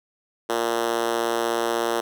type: tone with high-pass filter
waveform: 5% pulse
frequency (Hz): 116.54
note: A#2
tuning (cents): 0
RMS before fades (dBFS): -24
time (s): 0.49-2.01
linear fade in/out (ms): 10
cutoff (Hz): 380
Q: 2.1
effects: none